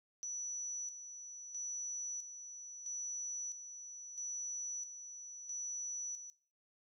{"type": "tone with tremolo", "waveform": "sine", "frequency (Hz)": 5920, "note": "F#8", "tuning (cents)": 0, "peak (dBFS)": -39, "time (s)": [0.23, 6.3], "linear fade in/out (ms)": 0, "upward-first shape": "square", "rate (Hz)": 0.76, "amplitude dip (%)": 60, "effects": ["noise-tail reverb RT60 0.4 s tail -19 dB re dry"]}